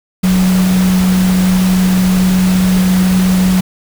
sine tone in noise, 185 Hz, F#3, in tune, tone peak -8 dBFS, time 0.23-3.61 s, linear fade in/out 10 ms, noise pink, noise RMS -21 dBFS, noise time 0.23-3.61 s, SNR +10 dB, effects none

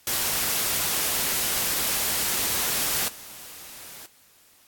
white noise with level steps, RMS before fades -25 / -42 dBFS, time 0.07-4.06 s, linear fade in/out 2 ms, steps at 3.08 s, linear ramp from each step 2 ms, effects white hiss -57 dBFS RMS until 4.67 s + AAC 64 kbps

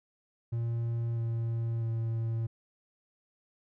triangle tone with pitch steps, 116.54 / 115.2 / 113.88 Hz, A#2 / A#2 / A#2, 0 / -20 / -40 cents, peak -27 dBFS, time 0.52-2.47 s, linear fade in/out 10 ms, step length 650 ms, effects none

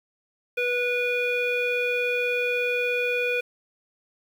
square tone with low-pass filter, 489.4 Hz, B4, 16 cents flat, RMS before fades -25 dBFS, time 0.57-3.41 s, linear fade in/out 10 ms, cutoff 2600 Hz, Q 6.4, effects 8-bit

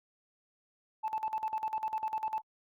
sine tone with tremolo, 874 Hz, A5, 12 cents flat, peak -28 dBFS, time 1.03-2.42 s, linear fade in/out 20 ms, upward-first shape square, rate 10 Hz, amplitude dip 80%, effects tanh soft clip ceiling -27 dBFS + Opus 48 kbps

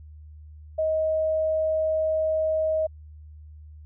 sine tone, 630 Hz, D#5, 21 cents sharp, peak -21 dBFS, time 0.78-2.87 s, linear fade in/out 10 ms, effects added 76 Hz sine -42 dBFS peak until 3.85 s

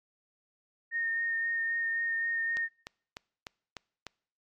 sine tone with vibrato, 1838 Hz, A#6, 25 cents flat, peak -28 dBFS, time 0.91-2.69 s, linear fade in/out 50 ms, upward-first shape sine, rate 3.8 Hz, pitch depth 13 cents each way
click train, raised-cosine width 0.2 ms, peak -22 dBFS, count 6, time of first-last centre 2.57-4.067 s, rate 3.34 Hz
effects noise-tail reverb RT60 0.6 s tail -26 dB re dry + MP3 64 kbps

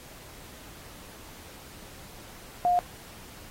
sine tone, 712 Hz, F5, 33 cents sharp, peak -20 dBFS, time 2.65-2.79 s, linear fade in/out 0 ms, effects pink hiss -48 dBFS RMS until 3.5 s + AAC 48 kbps

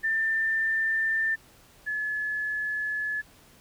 sine tone pair in turn, 1788 / 1712.7 Hz, A6 / A6, +27 / -47 cents, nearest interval minor second, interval 74 cents, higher first, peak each -23 / -27 dBFS, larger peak first, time 0.03-1.36 / 1.86-3.22 s, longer second, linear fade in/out 20 ms, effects pink hiss -56 dBFS RMS until 3.6 s

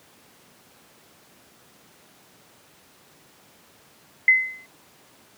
sine tone with exponential decay, 2046 Hz, C7, 39 cents flat, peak -9 dBFS, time 4.28-4.66 s, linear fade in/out 2 ms, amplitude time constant 81 ms, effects pink hiss -54 dBFS RMS until 5.37 s + high-pass 150 Hz 12 dB/octave

